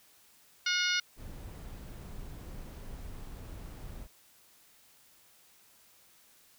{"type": "harmonic tone", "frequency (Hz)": 721, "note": "F#5", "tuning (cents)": -45, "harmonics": [2, 3, 4, 5, 6, 7, 8], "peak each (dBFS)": [-32, -34, -35, -36, -37, -37, -38], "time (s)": [0.66, 1], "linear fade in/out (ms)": 5}
{"type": "noise", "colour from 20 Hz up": "brown", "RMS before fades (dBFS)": -44, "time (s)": [1.16, 4.08], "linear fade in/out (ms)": 50}
{"effects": ["white hiss -62 dBFS RMS until 6.58 s"]}